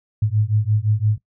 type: beating tone pair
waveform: sine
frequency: 103.9 / 109.7 Hz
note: G#2 / A2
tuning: +1 / -5 cents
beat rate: 5.8 Hz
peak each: -19 dBFS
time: 0.22-1.18 s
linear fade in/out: 5 ms
effects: noise-tail reverb RT60 0.1 s tail -20 dB re dry